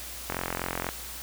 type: click train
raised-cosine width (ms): 0.5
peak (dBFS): -14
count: 27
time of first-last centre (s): 0.3-0.89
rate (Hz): 44.1
effects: added 60 Hz sine -46 dBFS peak until 1.22 s + white hiss -40 dBFS RMS until 1.22 s